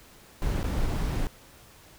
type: noise with dropouts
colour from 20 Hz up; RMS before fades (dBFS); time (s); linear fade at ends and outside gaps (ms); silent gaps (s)
brown; -27; 0.42-1.27; 0; 0.63-0.643
effects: pink hiss -53 dBFS RMS until 1.98 s